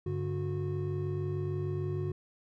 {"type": "tone cluster", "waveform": "triangle", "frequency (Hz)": [98.4, 145, 365.1], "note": ["G2", "D3", "F#4"], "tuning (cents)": [7, -22, -23], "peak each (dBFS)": [-33, -33, -34], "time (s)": [0.06, 2.12], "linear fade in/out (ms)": 5, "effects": []}